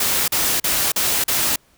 white noise bursts, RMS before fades -19 dBFS, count 5, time 0-1.56 s, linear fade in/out 5 ms, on 280 ms, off 40 ms, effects pink hiss -57 dBFS RMS until 1.77 s

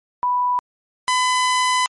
sine / sawtooth tone pair in turn, 987.8 / 1006.8 Hz, B5 / B5, 0 / +33 cents, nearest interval unison, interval 33 cents, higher second, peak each -16 / -12 dBFS, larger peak second, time 0.23-0.59 / 1.08-1.86 s, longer second, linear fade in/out 0 ms, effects MP3 48 kbps

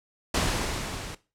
pink noise with level ramp, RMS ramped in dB -24 to -38 dBFS, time 0.34-1.15 s, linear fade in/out 5 ms, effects noise-tail reverb RT60 0.3 s tail -18 dB re dry + low-pass 9000 Hz 12 dB/octave

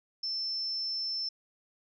sine tone, 5320 Hz, E8, 15 cents sharp, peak -31 dBFS, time 0.23-1.29 s, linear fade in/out 5 ms, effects none

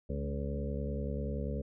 harmonic tone with a mistuned harmonic, 70.3 Hz, C#2, 25 cents sharp, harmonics 1 / 2 / 3 / 4 / 6 / 7 / 8, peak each -36 / -40 / -40 / -46 / -44 / -43 / -45 dBFS, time 0.09-1.62 s, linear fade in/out 10 ms, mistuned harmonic 2, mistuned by +36 cents, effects none

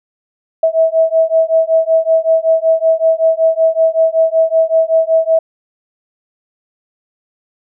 sine beating tone pair, 646 / 651.3 Hz, E5 / E5, -35 / -21 cents, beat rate 5.3 Hz, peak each -12 dBFS, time 0.63-5.39 s, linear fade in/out 5 ms, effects none

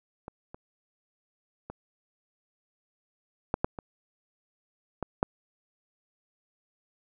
clicks, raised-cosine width 1 ms, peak -25 / -28 / -24 / -11 / -10 / -23 / -17 / -9 dBFS, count 8, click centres 0.281 / 0.545 / 1.7 / 3.541 / 3.645 / 3.788 / 5.027 / 5.229 s, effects none

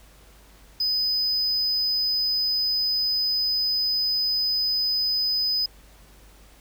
triangle tone, 5010 Hz, D#8, 11 cents sharp, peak -20 dBFS, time 0.8-5.66 s, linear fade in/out 5 ms, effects added 50 Hz sine -51 dBFS peak until 6.6 s + pink hiss -54 dBFS RMS until 6.6 s

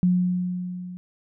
sine tone with level ramp, 180.2 Hz, F#3, 45 cents flat, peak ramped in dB -15 to -34 dBFS, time 0.03-0.97 s, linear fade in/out 0 ms, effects none

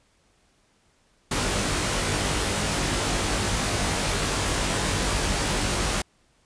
pink noise with comb filter, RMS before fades -25 dBFS, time 1.31-6.02 s, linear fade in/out 5 ms, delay 20 ms, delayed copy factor +0.85, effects pink hiss -64 dBFS RMS until 6.45 s + resampled to 22050 Hz

